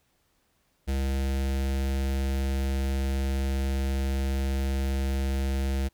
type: tone with notch filter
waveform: square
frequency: 67.4 Hz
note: C#2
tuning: 48 cents flat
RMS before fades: -27 dBFS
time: 0.87-5.89 s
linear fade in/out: 20 ms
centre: 1100 Hz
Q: 1.8
effects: pink hiss -70 dBFS RMS until 5.93 s